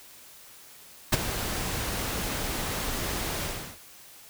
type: noise with ADSR envelope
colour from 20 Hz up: pink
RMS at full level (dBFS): -19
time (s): 1.12-3.79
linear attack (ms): 13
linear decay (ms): 25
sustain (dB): -12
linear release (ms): 370
effects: white hiss -50 dBFS RMS until 4.29 s